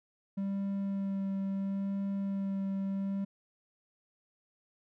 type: tone with vibrato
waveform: triangle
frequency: 196 Hz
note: G3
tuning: in tune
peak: -29 dBFS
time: 0.37-3.25 s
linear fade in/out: 10 ms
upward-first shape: sine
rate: 0.74 Hz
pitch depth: 13 cents each way
effects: none